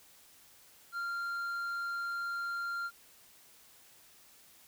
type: tone with tanh clipping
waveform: sine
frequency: 1389 Hz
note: F6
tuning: 10 cents flat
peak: -35 dBFS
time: 0.92-2.91 s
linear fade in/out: 50 ms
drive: 5 dB
effects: white hiss -60 dBFS RMS until 4.67 s